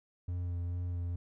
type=tone with vibrato; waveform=triangle; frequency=87.8 Hz; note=F2; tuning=10 cents sharp; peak=-31 dBFS; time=0.28-1.16 s; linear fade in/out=5 ms; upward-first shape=sine; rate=2.3 Hz; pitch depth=19 cents each way; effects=none